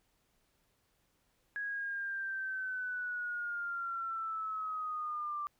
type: linear sweep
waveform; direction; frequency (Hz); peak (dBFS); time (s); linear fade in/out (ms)
sine; down; 1661.2 to 1174.7; -35; 1.56-5.47; 0
effects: pink hiss -75 dBFS RMS until 5.59 s